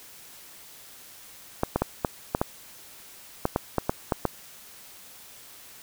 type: clicks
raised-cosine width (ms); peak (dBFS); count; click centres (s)
1; -8; 12; 1.634 / 1.76 / 1.82 / 2.048 / 2.349 / 2.415 / 3.454 / 3.561 / 3.783 / 3.895 / 4.122 / 4.253
effects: white hiss -48 dBFS RMS until 5.82 s